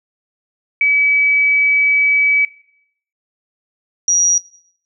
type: tone pair in turn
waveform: sine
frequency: 2286 / 5760 Hz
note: D7 / F#8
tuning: -47 / -47 cents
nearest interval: octave + major third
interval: 1600 cents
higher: second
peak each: -10 dBFS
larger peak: neither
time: 0.81-2.45 / 4.08-4.38 s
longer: first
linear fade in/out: 2 ms
effects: noise-tail reverb RT60 0.7 s tail -21 dB re dry